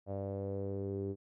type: tone with low-pass filter sweep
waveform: sawtooth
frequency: 98.5 Hz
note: G2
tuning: 9 cents sharp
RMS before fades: -38 dBFS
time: 0.06-1.16 s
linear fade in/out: 50 ms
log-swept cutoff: 620 to 370 Hz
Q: 5.3
effects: none